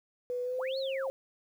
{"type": "tone with pitch glide", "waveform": "sine", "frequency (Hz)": [493.9, 535.5], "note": ["B4", "C5"], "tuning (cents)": [0, 40], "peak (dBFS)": -31, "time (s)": [0.3, 1.1], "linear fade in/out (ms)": 0, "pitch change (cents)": 140, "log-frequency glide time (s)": [0.43, 0.78]}
{"type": "linear two-way sweep", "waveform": "sine", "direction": "up then down", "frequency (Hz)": [390.7, 4435, 390.7], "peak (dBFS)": -39, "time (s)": [0.58, 1.1], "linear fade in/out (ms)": 5, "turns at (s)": 0.78}
{"effects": ["10-bit"]}